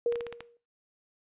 sine tone with exponential decay, 472.9 Hz, A#4, 25 cents sharp, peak -22 dBFS, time 0.06-0.57 s, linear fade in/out 2 ms, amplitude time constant 110 ms
clicks, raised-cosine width 0.3 ms, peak -24 dBFS, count 6, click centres 0.124 / 0.157 / 0.208 / 0.267 / 0.326 / 0.406 s
effects noise-tail reverb RT60 0.4 s tail -20 dB re dry + resampled to 8000 Hz

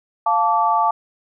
sine chord, D minor, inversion first, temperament equal with one note detuned, 698.5 / 880 / 1157.1 Hz, F5 / A5 / D6, 0 / 0 / -26 cents, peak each -21 / -17 / -19 dBFS, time 0.26-0.91 s, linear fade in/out 5 ms, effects none

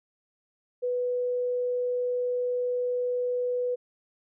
sine tone, 493.9 Hz, B4, in tune, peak -25 dBFS, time 0.82-3.76 s, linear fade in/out 20 ms, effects none

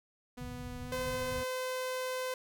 sawtooth tone with pitch glide, 246.9 to 248.8 Hz, B3 to B3, 0 to +13 cents, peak -39 dBFS, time 0.37-1.44 s, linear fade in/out 10 ms, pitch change +13 cents, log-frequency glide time 0.82-0.88 s
white low-pass noise, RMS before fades -44 dBFS, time 0.37-1.45 s, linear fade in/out 50 ms, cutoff 160 Hz, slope 96 dB/octave
sawtooth tone, 512 Hz, C5, 38 cents flat, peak -30 dBFS, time 0.92-2.34 s, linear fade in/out 2 ms
effects none

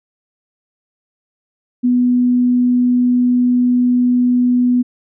sine tone, 246.9 Hz, B3, in tune, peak -10 dBFS, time 1.83-4.83 s, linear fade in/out 20 ms, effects none

